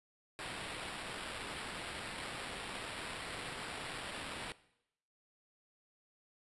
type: noise with sample-and-hold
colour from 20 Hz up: white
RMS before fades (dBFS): -44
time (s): 0.39-4.52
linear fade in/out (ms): 0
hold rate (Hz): 6300
effects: noise-tail reverb RT60 0.8 s tail -19 dB re dry + resampled to 24000 Hz